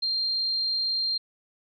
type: tone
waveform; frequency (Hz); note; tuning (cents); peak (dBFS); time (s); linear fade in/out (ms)
sine; 4186; C8; 0; -24; 0.02-1.18; 10
effects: none